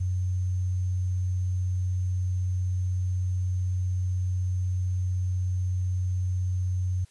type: tone with sample-and-hold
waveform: sine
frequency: 91.6 Hz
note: F#2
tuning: 17 cents flat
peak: -24 dBFS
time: 0-7.05 s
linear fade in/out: 10 ms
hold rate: 6300 Hz
effects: white hiss -61 dBFS RMS until 7.1 s + resampled to 24000 Hz